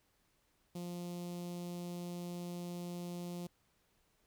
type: tone with notch filter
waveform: sawtooth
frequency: 175.3 Hz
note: F3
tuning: 7 cents sharp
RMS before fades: -43 dBFS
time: 0.75-3.47 s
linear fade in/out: 5 ms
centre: 1600 Hz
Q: 0.53
effects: pink hiss -75 dBFS RMS until 4.26 s